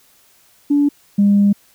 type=tone pair in turn; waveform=sine; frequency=288 / 202.1 Hz; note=D4 / G#3; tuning=-34 / -47 cents; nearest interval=tritone; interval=613 cents; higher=first; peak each=-10 / -8 dBFS; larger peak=second; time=0.7-0.89 / 1.18-1.53 s; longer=second; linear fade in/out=10 ms; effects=tanh soft clip ceiling -5 dBFS + white hiss -53 dBFS RMS until 1.74 s